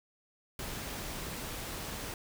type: noise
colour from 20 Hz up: pink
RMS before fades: -40 dBFS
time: 0.59-2.14 s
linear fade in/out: 2 ms
effects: none